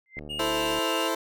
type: tone with exponential growth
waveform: sine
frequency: 2081 Hz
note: C7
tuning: 10 cents flat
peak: -30 dBFS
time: 0.06-0.19 s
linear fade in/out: 0 ms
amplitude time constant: 27 ms
type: click train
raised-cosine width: 2 ms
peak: -28 dBFS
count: 47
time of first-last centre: 0.17-0.787 s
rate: 74.6 Hz
type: tone with pitch glide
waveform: triangle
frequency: 2850 to 2824 Hz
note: F7 to F7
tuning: +34 to +19 cents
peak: -30 dBFS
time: 0.29-1.09 s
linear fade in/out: 20 ms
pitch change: -15 cents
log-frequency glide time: 0.42-0.56 s
type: chord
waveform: 20% pulse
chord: A minor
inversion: second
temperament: equal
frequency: 329.6 / 440 / 523.3 Hz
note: E4 / A4 / C5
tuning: 0 / 0 / 0 cents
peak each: -24 / -26 / -25 dBFS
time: 0.39-1.15 s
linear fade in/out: 5 ms
effects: none